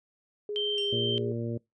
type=tone with pitch glide; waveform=sine; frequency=415.4 to 406.4 Hz; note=G#4 to G#4; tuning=0 to -38 cents; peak=-31 dBFS; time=0.49-1.32 s; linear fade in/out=2 ms; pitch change=-38 cents; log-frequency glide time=0.74-0.82 s
type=tone; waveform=sine; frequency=3129 Hz; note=G7; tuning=4 cents flat; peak=-28 dBFS; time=0.56-1.18 s; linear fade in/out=0 ms
type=tone with exponential decay; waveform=25% pulse; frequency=2774 Hz; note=F7; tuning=12 cents flat; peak=-33 dBFS; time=0.78-1.01 s; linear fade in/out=0 ms; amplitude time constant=48 ms
type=harmonic tone; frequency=116.54 Hz; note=A#2; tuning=in tune; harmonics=1 / 2 / 3 / 4 / 5; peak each=-33 / -35 / -37 / -39 / -42 dBFS; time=0.92-1.58 s; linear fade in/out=10 ms
effects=noise-tail reverb RT60 0.2 s tail -25 dB re dry + resampled to 22050 Hz